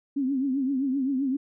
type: tone with vibrato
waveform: sine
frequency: 268.7 Hz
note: C4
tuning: 46 cents sharp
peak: -23 dBFS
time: 0.16-1.37 s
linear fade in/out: 10 ms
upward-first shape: triangle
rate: 7.7 Hz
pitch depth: 120 cents each way
effects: none